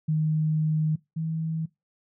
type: tone pair in turn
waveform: sine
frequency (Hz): 155.56 / 160.67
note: D#3 / E3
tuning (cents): 0 / -44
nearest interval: minor second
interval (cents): 56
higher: second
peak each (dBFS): -21 / -26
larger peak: first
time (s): 0.08-0.96 / 1.16-1.66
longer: first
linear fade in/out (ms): 10
effects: noise-tail reverb RT60 0.2 s tail -21 dB re dry